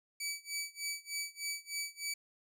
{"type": "tone with tremolo", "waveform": "15% pulse", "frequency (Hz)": 2293, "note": "D7", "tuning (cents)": -42, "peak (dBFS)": -28, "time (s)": [0.2, 2.14], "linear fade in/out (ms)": 5, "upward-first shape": "sine", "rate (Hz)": 3.3, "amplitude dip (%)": 95, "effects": []}